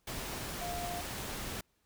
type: tone in noise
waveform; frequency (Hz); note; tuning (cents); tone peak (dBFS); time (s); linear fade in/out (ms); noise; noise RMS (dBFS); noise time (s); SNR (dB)
sine; 702; F5; +9; -38; 0.61-1.01; 5; pink; -40; 0.07-1.61; -1
effects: pink hiss -75 dBFS RMS until 1.85 s